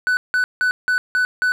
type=tone bursts; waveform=triangle; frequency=1495 Hz; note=F#6; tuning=17 cents sharp; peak=-13 dBFS; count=6; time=0.07-1.52 s; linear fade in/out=0 ms; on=100 ms; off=170 ms; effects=none